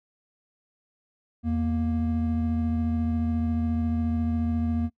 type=tone pair together; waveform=triangle; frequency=82.8 / 234.2 Hz; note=E2 / A#3; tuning=+8 / +8 cents; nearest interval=octave + tritone; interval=1800 cents; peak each=-25 / -23 dBFS; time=1.43-4.9 s; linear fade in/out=50 ms; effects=noise-tail reverb RT60 0.1 s tail -23 dB re dry